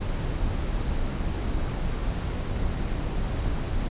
brown noise, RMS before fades -27 dBFS, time 0-3.89 s, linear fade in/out 20 ms, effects resampled to 8000 Hz

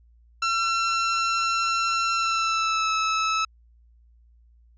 sawtooth tone with pitch glide, 1352 to 1302.9 Hz, E6 to E6, +43 to -21 cents, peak -18 dBFS, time 0.42-3.45 s, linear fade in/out 5 ms, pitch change -64 cents, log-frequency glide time 2.11-2.91 s, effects added 58 Hz sine -53 dBFS peak until 4.77 s + resampled to 16000 Hz

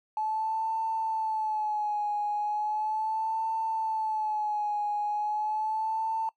triangle tone with vibrato, 861 Hz, A5, 38 cents flat, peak -23 dBFS, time 0.17-6.29 s, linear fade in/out 2 ms, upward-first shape sine, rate 0.37 Hz, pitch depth 60 cents each way, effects noise-tail reverb RT60 0.1 s tail -24 dB re dry + tanh soft clip ceiling -25 dBFS

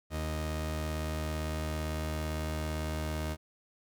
sawtooth tone pair together, 77.78 / 311.1 Hz, D#2 / D#4, 0 / 0 cents, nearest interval 2 octaves, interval 2400 cents, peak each -29 / -34 dBFS, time 0.1-3.37 s, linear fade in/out 50 ms, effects none

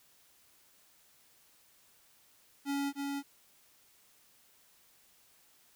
square tone with echo, 280.6 Hz, C#4, 21 cents sharp, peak -32 dBFS, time 2.65-2.93 s, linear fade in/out 50 ms, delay 300 ms, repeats 1, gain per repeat -3 dB, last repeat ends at 3.23 s, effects white hiss -65 dBFS RMS until 5.75 s

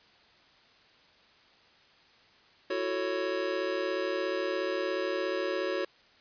square chord, F# minor seventh, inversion third, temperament just, 333 / 370 / 444 / 555 Hz, E4 / F#4 / A4 / C#5, +18 / 0 / +16 / +2 cents, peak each -39 / -34 / -38 / -34 dBFS, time 2.7-5.85 s, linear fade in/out 5 ms, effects white hiss -60 dBFS RMS until 6.2 s + resampled to 11025 Hz

